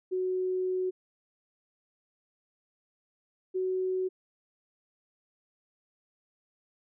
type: tone pair in turn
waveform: sine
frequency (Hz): 370 / 372.6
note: F#4 / F#4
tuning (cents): 0 / +12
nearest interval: unison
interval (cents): 12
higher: second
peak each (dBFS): -27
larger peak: neither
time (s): 0.11-0.91 / 3.54-4.09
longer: first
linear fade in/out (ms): 20
effects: none